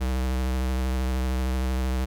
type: tone with vibrato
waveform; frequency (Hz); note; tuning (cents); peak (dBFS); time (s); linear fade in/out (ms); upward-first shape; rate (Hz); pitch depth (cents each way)
square; 64.2; C2; -32; -24; 0-2.06; 20; triangle; 13; 37
effects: none